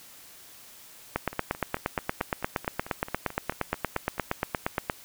two click trains, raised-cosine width 0.5 ms, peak -10 / -23 dBFS, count 33 / 14, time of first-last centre 1.16-4.898 / 1.33-4.181 s, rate 8.56 / 4.56 Hz, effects white hiss -50 dBFS RMS until 5.04 s

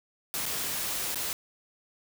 white noise with dropouts, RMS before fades -32 dBFS, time 0.34-1.33 s, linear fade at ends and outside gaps 0 ms, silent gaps 0.456-0.463 / 1.145-1.157 s, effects none

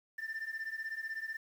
sine beating tone pair, 1775 / 1791 Hz, A6 / A6, +15 / +30 cents, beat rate 16 Hz, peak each -39 / -38 dBFS, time 0.18-1.37 s, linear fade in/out 10 ms, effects tanh soft clip ceiling -34 dBFS + 10-bit

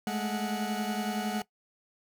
40% pulse tone cluster, 209 / 219.8 / 735 Hz, G#3 / A3 / F#5, +11 / -2 / -12 cents, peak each -32 / -35 / -34 dBFS, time 0.07-1.42 s, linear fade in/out 2 ms, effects noise-tail reverb RT60 0.1 s tail -18 dB re dry

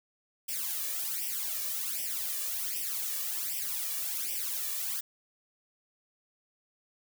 blue noise with flanger, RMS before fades -34 dBFS, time 0.48-5.01 s, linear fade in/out 10 ms, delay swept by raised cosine 0.36 to 1.76 ms, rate 1.3 Hz, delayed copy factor +0.9, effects none

